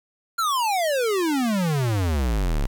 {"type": "exponential sweep", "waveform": "square", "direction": "down", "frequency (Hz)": [1410, 31.67], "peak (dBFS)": -21, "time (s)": [0.38, 2.67], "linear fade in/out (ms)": 10, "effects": ["8-bit"]}